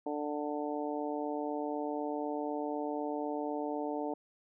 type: harmonic tone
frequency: 148 Hz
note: D3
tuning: 14 cents sharp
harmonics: 2 / 3 / 4 / 5 / 6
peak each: -37 / -39 / -40 / -41 / -42 dBFS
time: 0.06-4.14 s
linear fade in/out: 5 ms
effects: none